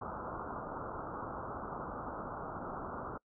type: low-pass noise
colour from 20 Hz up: white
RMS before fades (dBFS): -42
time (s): 0.01-3.18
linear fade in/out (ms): 10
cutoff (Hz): 1400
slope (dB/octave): 96
effects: noise-tail reverb RT60 0.1 s tail -25 dB re dry